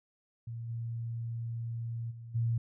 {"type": "tone with level steps", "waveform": "sine", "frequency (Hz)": 116, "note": "A#2", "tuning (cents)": -8, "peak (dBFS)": [-37, -34, -43, -27], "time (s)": [0.47, 2.58], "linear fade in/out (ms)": 5, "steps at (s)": [0.68, 2.1, 2.34], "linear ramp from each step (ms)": 20, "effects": []}